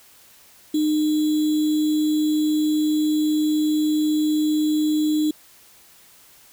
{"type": "tone with sample-and-hold", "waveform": "sine", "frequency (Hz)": 305.4, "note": "D#4", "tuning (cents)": -32, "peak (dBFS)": -17, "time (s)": [0.74, 5.31], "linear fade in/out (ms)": 5, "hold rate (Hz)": 3675, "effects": ["white hiss -51 dBFS RMS until 6.52 s"]}